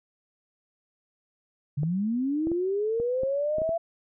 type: linear sweep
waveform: sine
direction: up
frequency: 137.3 to 676 Hz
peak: -24 dBFS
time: 1.77-3.78 s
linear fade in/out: 10 ms
type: clicks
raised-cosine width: 2 ms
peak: -23 dBFS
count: 8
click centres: 1.833 / 2.471 / 2.517 / 3 / 3.234 / 3.584 / 3.618 / 3.692 s
effects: none